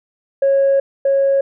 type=tone pair in turn; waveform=sine; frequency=549 / 549 Hz; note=C#5 / C#5; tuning=-17 / -17 cents; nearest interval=unison; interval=0 cents; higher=neither; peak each=-9 / -10 dBFS; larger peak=first; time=0.42-0.8 / 1.05-1.41 s; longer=first; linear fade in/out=5 ms; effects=tanh soft clip ceiling -8 dBFS